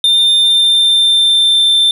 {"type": "tone with pitch glide", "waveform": "triangle", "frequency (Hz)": [3604, 3563], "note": ["A7", "A7"], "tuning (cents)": [41, 21], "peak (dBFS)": -6, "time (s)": [0.04, 1.91], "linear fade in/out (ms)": 2, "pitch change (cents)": -20, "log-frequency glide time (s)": [0.2, 1.72], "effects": ["8-bit"]}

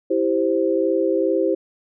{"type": "chord", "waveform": "sine", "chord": "C major", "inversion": "first", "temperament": "equal", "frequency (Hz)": [329.6, 392, 523.3], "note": ["E4", "G4", "C5"], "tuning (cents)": [0, 0, 0], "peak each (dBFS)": -21, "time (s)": [0.1, 1.55], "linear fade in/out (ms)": 10, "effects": []}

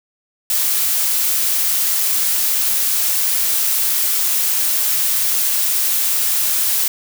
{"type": "noise", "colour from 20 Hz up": "blue", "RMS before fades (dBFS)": -17, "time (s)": [0.5, 6.88], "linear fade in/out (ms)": 2, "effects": []}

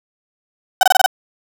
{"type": "tone bursts", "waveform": "35% pulse", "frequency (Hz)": 753, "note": "F#5", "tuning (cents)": 30, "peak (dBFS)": -5, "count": 6, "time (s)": [0.81, 1.061], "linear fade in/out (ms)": 2, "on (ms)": 21, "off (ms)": 25, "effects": []}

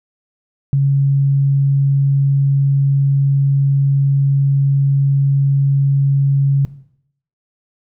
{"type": "tone", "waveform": "sine", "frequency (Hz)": 138.59, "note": "C#3", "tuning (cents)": 0, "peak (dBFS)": -10, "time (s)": [0.73, 6.65], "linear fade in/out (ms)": 0, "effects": ["noise-tail reverb RT60 0.7 s tail -17 dB re dry"]}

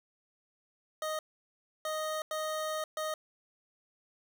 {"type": "tone bursts at uneven times", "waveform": "25% pulse", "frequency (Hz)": 622.3, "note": "D#5", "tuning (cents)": 0, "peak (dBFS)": -29, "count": 4, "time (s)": [[1.02, 1.19], [1.85, 2.22], [2.31, 2.84], [2.97, 3.14]], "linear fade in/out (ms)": 2, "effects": []}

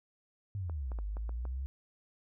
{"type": "exponential two-way sweep", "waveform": "sine", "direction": "down then up", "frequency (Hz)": [104.3, 49.66, 68.5], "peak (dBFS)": -34, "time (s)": [0.55, 1.66], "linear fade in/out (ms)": 0, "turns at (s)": 1.04}
{"type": "clicks", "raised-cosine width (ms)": 1, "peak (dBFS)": -33, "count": 6, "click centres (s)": [0.697, 0.918, 0.988, 1.169, 1.293, 1.453]}
{"effects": []}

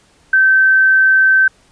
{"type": "tone", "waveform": "sine", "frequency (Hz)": 1546, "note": "G6", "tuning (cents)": -24, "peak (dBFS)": -7, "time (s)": [0.33, 1.48], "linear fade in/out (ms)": 5, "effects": ["pink hiss -52 dBFS RMS until 1.71 s", "resampled to 22050 Hz"]}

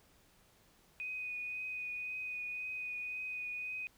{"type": "tone with vibrato", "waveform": "sine", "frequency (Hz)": 2489, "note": "D#7", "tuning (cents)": 0, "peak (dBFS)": -38, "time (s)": [1, 3.87], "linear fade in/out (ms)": 0, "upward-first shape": "triangle", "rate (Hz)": 1.9, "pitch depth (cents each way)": 19, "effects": ["pink hiss -67 dBFS RMS until 3.97 s"]}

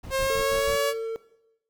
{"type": "noise with tremolo", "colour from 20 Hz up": "brown", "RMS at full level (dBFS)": -35, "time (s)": [0.03, 0.78], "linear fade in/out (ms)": 10, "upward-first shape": "square", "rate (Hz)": 6.2, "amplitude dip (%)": 80}
{"type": "tone with pitch glide", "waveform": "sawtooth", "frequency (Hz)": [534, 565.8], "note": ["C5", "C#5"], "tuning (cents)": [35, 35], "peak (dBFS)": -19, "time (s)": [0.1, 0.94], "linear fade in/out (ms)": 50, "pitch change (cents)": 100, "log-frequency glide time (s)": [0.21, 0.76]}
{"type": "tone", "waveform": "triangle", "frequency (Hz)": 451.3, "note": "A4", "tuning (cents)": 44, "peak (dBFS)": -25, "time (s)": [0.3, 1.16], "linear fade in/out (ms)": 0}
{"effects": ["noise-tail reverb RT60 0.8 s tail -17 dB re dry"]}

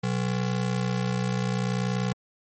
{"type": "ring-modulated tone", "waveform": "square", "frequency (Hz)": 155.56, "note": "D#3", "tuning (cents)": 0, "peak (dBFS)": -22, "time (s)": [0.03, 2.13], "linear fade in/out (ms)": 10, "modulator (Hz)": 30.3, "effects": ["MP3 32 kbps"]}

